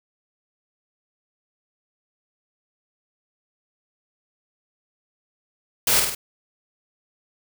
white noise with echo, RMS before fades -19 dBFS, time 5.87-6 s, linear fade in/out 5 ms, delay 50 ms, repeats 3, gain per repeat -4 dB, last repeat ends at 6.15 s, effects none

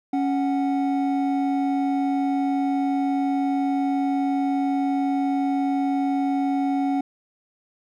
triangle tone pair together, 277.2 / 740 Hz, C#4 / F#5, 0 / 0 cents, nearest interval octave + perfect fourth, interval 1700 cents, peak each -19 / -25 dBFS, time 0.13-7.01 s, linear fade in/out 5 ms, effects none

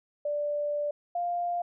sine tone pair in turn, 587 / 699.7 Hz, D5 / F5, -1 / +3 cents, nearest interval minor third, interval 304 cents, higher second, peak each -27 dBFS, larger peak neither, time 0.25-0.91 / 1.15-1.62 s, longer first, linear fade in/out 5 ms, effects none

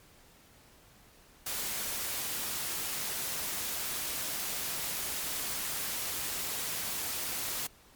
white noise, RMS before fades -35 dBFS, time 1.46-7.67 s, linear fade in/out 5 ms, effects pink hiss -59 dBFS RMS until 7.95 s + MP3 96 kbps

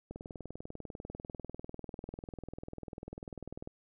click train, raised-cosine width 2 ms, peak -29 dBFS, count 73, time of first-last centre 0.11-3.674 s, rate 20.2 Hz, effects none

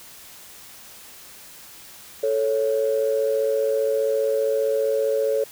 sine tone pair together, 439.3 / 554.4 Hz, A4 / C#5, -3 / 0 cents, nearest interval major third, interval 403 cents, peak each -21 dBFS, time 2.23-5.44 s, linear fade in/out 5 ms, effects tanh soft clip ceiling -11 dBFS + white hiss -44 dBFS RMS until 5.51 s

